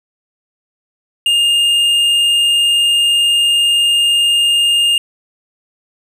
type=tone with tanh clipping; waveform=triangle; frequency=2823 Hz; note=F7; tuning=18 cents sharp; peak=-11 dBFS; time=1.26-4.98 s; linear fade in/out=2 ms; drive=12 dB; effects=none